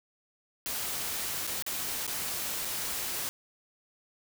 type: noise with dropouts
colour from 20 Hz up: white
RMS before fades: -34 dBFS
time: 0.66-3.29 s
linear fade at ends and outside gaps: 0 ms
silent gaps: 1.468-1.475 / 1.624-1.664 / 2.066-2.077 / 2.648-2.652 s
effects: none